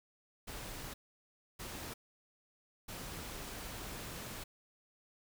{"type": "noise bursts at uneven times", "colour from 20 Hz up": "pink", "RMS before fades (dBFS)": -45, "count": 3, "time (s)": [[0.47, 0.94], [1.59, 1.94], [2.88, 4.44]], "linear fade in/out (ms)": 10, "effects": []}